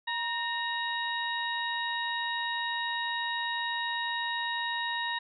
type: harmonic tone with a mistuned harmonic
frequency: 948 Hz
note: A#5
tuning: 29 cents sharp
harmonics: 1 / 2 / 3 / 4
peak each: -34 / -33 / -42 / -36 dBFS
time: 0.07-5.19 s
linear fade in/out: 10 ms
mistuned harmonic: 2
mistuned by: -50 cents
effects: none